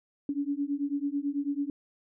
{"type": "beating tone pair", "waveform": "sine", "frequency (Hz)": [280, 289.1], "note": ["C#4", "D4"], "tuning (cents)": [18, -27], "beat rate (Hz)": 9.1, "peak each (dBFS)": -31, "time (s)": [0.29, 1.7], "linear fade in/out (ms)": 2, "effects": []}